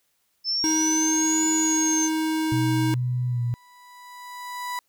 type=linear two-way sweep; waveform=sine; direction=up then down; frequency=5250 to 6930 to 6230 Hz; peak=-22 dBFS; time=0.44-2.1 s; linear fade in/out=50 ms; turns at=1.46 s
type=tone; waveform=square; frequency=315.9 Hz; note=D#4; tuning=26 cents sharp; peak=-23 dBFS; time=0.64-2.94 s; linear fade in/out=0 ms
type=tone with pitch glide; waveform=sine; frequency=124.3 to 119.86 Hz; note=B2 to A#2; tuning=+12 to +49 cents; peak=-22 dBFS; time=2.52-3.54 s; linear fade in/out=0 ms; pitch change=-63 cents; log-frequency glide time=3.28-3.41 s
type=tone with exponential growth; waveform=35% pulse; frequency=986 Hz; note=B5; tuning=3 cents flat; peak=-25 dBFS; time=2.9-4.79 s; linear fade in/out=1 ms; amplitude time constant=410 ms
effects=white hiss -70 dBFS RMS until 4.88 s